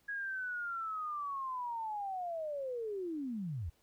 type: linear sweep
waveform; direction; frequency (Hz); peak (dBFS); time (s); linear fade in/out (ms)
sine; down; 1661.2 to 69.5; -36; 0.08-3.7; 10
effects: pink hiss -72 dBFS RMS until 3.82 s